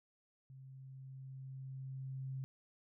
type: tone with level ramp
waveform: sine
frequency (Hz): 132.9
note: C3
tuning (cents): +27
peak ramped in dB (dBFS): -52 to -39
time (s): 0.5-2.44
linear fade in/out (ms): 0
effects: none